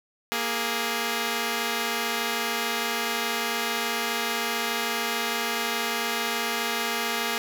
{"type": "tone pair together", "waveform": "5% pulse", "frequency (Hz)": [233.2, 414.8], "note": ["A#3", "G#4"], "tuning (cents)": [1, -2], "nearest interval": "minor seventh", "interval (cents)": 997, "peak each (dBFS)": -17, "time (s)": [0.32, 7.38], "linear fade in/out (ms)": 0, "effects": []}